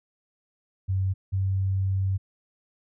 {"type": "tone pair in turn", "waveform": "sine", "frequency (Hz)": [95.2, 95.97], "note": ["F#2", "G2"], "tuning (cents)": [50, -36], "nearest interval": "unison", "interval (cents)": 14, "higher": "second", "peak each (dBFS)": -22, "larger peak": "neither", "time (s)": [[0.88, 1.14], [1.32, 2.18]], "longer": "second", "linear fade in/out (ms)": 20, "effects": []}